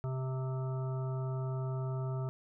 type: harmonic tone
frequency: 130.81 Hz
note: C3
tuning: in tune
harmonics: 1 / 3 / 5 / 7 / 9 / 10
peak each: -33 / -44 / -46 / -51 / -54 / -51 dBFS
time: 0.04-2.29 s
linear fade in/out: 0 ms
effects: none